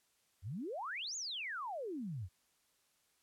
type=exponential two-way sweep; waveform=sine; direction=up then down; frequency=80.6 to 7040 to 80.6 Hz; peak=-39 dBFS; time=0.42-2.29 s; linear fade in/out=50 ms; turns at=1.16 s; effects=white hiss -75 dBFS RMS until 3.22 s + low-pass 12000 Hz 12 dB/octave